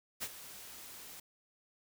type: noise with ADSR envelope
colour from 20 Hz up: white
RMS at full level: -37 dBFS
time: 0.2-1.2 s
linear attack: 30 ms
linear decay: 51 ms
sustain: -13 dB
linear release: 5 ms
effects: none